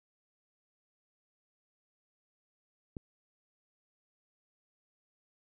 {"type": "click", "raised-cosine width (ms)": 3, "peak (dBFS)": -27, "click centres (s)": 2.968, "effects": []}